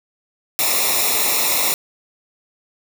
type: noise with comb filter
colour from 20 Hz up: white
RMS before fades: -18 dBFS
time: 0.59-1.74 s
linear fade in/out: 0 ms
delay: 0.64 ms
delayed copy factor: -0.85
effects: none